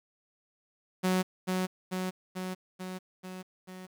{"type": "tone with echo", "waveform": "sawtooth", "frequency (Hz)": 185, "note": "F#3", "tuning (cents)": 0, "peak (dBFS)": -21, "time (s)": [1.03, 1.23], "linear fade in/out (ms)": 20, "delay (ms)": 440, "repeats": 6, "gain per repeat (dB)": -3, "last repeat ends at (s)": 3.87, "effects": ["10-bit"]}